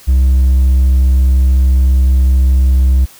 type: tone with hard clipping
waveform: sine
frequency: 65.3 Hz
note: C2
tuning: 3 cents flat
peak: -7 dBFS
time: 0.07-3.06 s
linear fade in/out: 20 ms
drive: 2 dB
effects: white hiss -40 dBFS RMS until 3.19 s

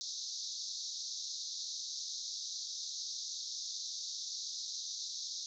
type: band-pass noise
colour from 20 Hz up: white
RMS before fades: -42 dBFS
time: 0.01-5.46 s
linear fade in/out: 0 ms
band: 3700 to 6500 Hz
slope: 96 dB/octave
effects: none

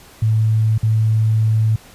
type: tone with dropouts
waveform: sine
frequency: 110 Hz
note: A2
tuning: in tune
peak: -12 dBFS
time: 0.22-1.76 s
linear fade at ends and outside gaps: 5 ms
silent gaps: 0.78-0.83 s
effects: pink hiss -44 dBFS RMS until 1.94 s + resampled to 32000 Hz

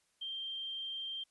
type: tone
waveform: sine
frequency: 3163 Hz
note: G7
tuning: 15 cents sharp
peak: -38 dBFS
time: 0.21-1.24 s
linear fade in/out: 10 ms
effects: white hiss -75 dBFS RMS until 1.3 s + resampled to 24000 Hz

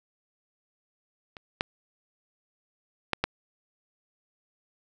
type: clicks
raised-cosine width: 0.3 ms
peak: -26 / -9 / -8 / -8 dBFS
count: 4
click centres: 1.368 / 1.609 / 3.133 / 3.24 s
effects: none

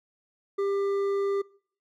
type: tone with hard clipping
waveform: sine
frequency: 397.3 Hz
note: G4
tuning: 23 cents sharp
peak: -26 dBFS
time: 0.58-1.42 s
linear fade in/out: 10 ms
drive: 7 dB
effects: noise-tail reverb RT60 0.6 s tail -25 dB re dry

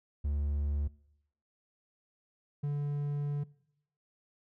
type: tone pair in turn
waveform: triangle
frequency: 72.4 / 144.8 Hz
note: D2 / D3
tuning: -24 / -24 cents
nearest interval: octave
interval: 1200 cents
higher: second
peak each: -27 / -28 dBFS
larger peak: first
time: 0.24-0.88 / 2.63-3.44 s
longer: second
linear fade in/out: 10 ms
effects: noise-tail reverb RT60 0.8 s tail -22 dB re dry

